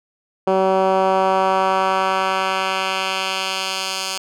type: tone with band-pass filter sweep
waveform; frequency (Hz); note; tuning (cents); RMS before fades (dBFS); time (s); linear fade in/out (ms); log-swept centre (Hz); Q
10% pulse; 190; F#3; +46; -19; 0.47-4.18; 5; 480 to 5300; 1
effects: none